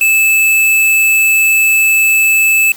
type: tone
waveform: square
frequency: 2619 Hz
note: E7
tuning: 12 cents flat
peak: -8 dBFS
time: 0.01-2.72 s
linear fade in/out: 2 ms
effects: white hiss -34 dBFS RMS until 2.76 s